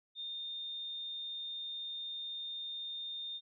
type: tone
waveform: sine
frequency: 3638 Hz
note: A#7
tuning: 43 cents flat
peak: -39 dBFS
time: 0.15-3.41 s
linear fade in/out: 50 ms
effects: none